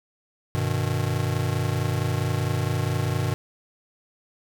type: chord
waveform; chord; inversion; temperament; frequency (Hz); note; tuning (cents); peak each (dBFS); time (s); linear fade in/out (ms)
square; G augmented; none; just; 98 / 122.5 / 153.12; G2 / B2 / D#3; 0 / -14 / -27; -28 / -27 / -29; 0.55-3.34; 0
effects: none